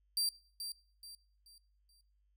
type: tone with echo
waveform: sawtooth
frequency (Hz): 4705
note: D8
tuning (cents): +2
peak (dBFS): -28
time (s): 0.17-0.29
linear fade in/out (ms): 2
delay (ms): 430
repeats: 4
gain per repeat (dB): -9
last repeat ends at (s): 2.01
effects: noise-tail reverb RT60 0.5 s tail -22 dB re dry + added 50 Hz sine -70 dBFS peak until 2.36 s